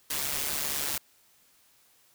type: noise with amplitude modulation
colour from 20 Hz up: white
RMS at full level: -28 dBFS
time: 0.1-0.98 s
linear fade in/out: 5 ms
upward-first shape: sine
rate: 144 Hz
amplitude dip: 70%
effects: white hiss -63 dBFS RMS until 2.14 s